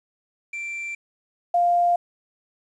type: tone pair in turn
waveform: triangle / sine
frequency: 2351 / 699 Hz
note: D7 / F5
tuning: +1 / +1 cents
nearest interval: octave + major sixth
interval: 2100 cents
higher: first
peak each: -27 / -16 dBFS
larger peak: second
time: 0.53-0.95 / 1.54-1.96 s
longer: neither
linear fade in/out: 5 ms
effects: resampled to 22050 Hz + 9-bit